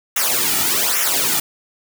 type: noise with flanger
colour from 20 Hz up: white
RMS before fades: -18 dBFS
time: 0.16-1.4 s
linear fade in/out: 5 ms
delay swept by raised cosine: 0.22 to 1.92 ms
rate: 1.2 Hz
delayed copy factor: -0.9
effects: none